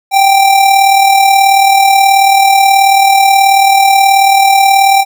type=tone with amplitude modulation; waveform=square; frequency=784 Hz; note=G5; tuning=in tune; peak=-3 dBFS; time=0.11-5.05 s; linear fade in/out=50 ms; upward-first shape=sine; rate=38.5 Hz; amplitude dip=45%; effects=none